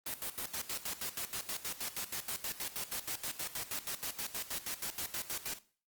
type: noise with tremolo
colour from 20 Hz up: white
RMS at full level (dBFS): -38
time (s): 0.06-5.59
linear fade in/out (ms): 5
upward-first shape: square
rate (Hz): 6.3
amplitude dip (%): 80
effects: noise-tail reverb RT60 0.4 s tail -17 dB re dry + Opus 24 kbps